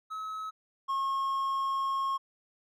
triangle tone pair in turn, 1286 / 1084 Hz, E6 / C#6, -43 / -39 cents, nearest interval minor third, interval 296 cents, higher first, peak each -33 / -26 dBFS, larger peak second, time 0.1-0.51 / 0.88-2.18 s, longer second, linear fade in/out 20 ms, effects none

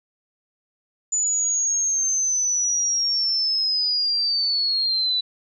sine linear sweep, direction down, 7000 to 3951 Hz, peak -19 dBFS, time 1.12-5.21 s, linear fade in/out 10 ms, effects none

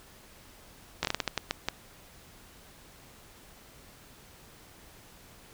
slowing click train, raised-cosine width 0.2 ms, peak -10 dBFS, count 10, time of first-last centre 1.03-1.686 s, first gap 18 ms, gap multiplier 1.33, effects pink hiss -54 dBFS RMS until 5.53 s

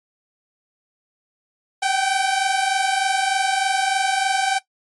sawtooth tone pair together, 762.7 / 786 Hz, G5 / G5, -48 / +4 cents, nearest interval minor second, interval 52 cents, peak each -17 dBFS, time 1.82-4.59 s, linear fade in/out 10 ms, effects noise-tail reverb RT60 0.1 s tail -17 dB re dry + MP3 48 kbps

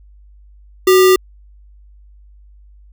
sine tone with sample-and-hold, 372.2 Hz, F#4, 10 cents sharp, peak -6 dBFS, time 0.87-1.16 s, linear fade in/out 5 ms, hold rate 1575 Hz, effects added 50 Hz sine -41 dBFS peak until 2.92 s

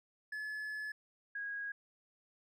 triangle / sine tone pair in turn, 1715 / 1645.4 Hz, A6 / G#6, -45 / -17 cents, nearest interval minor second, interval 72 cents, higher first, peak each -37 / -38 dBFS, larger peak first, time 0.32-0.92 / 1.35-1.72 s, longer first, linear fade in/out 5 ms, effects none

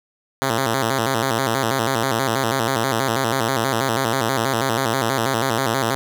5% pulse tone with vibrato, 123.47 Hz, B2, in tune, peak -7 dBFS, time 0.42-5.95 s, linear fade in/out 0 ms, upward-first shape square, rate 6.2 Hz, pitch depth 150 cents each way, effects none

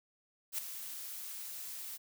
blue noise with ADSR envelope, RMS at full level -34 dBFS, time 0.52-1.98 s, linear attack 64 ms, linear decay 3 ms, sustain -10 dB, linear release 25 ms, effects none

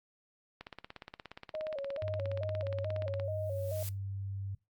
click train, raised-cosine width 0.3 ms, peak -28 dBFS, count 45, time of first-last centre 0.61-3.198 s, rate 17 Hz
sine tone with vibrato, 587.3 Hz, D5, in tune, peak -35 dBFS, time 1.54-3.83 s, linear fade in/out 2 ms, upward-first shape square, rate 2.3 Hz, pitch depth 100 cents each way
sine tone, 98 Hz, G2, in tune, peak -36 dBFS, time 2.02-4.55 s, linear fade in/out 5 ms
blue noise with exponential growth, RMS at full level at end -40 dBFS, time 3.24-3.89 s, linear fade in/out 2 ms, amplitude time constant 140 ms
effects noise-tail reverb RT60 0.2 s tail -20 dB re dry + Opus 48 kbps

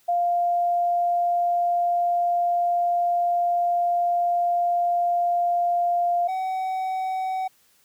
sine / triangle tone pair in turn, 698.5 / 754.1 Hz, F5 / F#5, 0 / +33 cents, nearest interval minor second, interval 133 cents, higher second, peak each -19 / -22 dBFS, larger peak first, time 0.08-6.28 / 6.28-7.48 s, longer first, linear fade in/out 10 ms, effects white hiss -61 dBFS RMS until 7.84 s

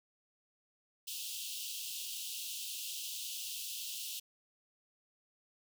pink high-pass noise, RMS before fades -42 dBFS, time 1.07-4.2 s, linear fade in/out 10 ms, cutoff 2700 Hz, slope 96 dB/octave, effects none

